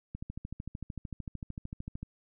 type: click train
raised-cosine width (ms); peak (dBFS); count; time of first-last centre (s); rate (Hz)
5; -26; 26; 0.15-2.03; 13.3
effects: none